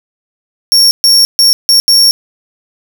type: tone bursts at uneven times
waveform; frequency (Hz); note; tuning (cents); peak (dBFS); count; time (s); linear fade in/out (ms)
40% pulse; 5510; F8; -24; -3; 5; 0.72-0.91 / 1.04-1.25 / 1.39-1.53 / 1.69-1.8 / 1.88-2.11; 0
effects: none